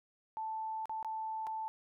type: tone with dropouts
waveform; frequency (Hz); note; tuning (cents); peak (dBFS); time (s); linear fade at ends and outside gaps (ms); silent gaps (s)
sine; 880; A5; 0; -36; 0.37-1.68; 0; 0.856-0.895 / 1.028-1.047 / 1.468-1.471
effects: none